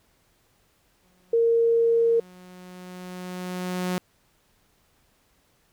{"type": "tone with exponential growth", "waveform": "sawtooth", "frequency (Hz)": 181.6, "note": "F#3", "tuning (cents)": -32, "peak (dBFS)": -20, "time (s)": [1.03, 3.98], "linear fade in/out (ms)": 0, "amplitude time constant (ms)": 640}
{"type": "tone", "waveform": "sine", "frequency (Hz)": 462.1, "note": "A#4", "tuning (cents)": -15, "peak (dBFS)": -17, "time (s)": [1.33, 2.2], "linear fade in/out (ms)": 5}
{"effects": ["pink hiss -65 dBFS RMS until 5.72 s"]}